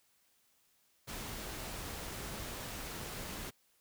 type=noise; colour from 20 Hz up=pink; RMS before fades=-43 dBFS; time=1.07-3.51 s; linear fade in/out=20 ms; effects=white hiss -72 dBFS RMS until 3.8 s